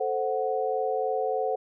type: chord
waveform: sine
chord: F# diminished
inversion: first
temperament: equal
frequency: 440 / 523.3 / 740 Hz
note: A4 / C5 / F#5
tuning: 0 / 0 / 0 cents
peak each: -29 dBFS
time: 0-1.56 s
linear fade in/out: 10 ms
effects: none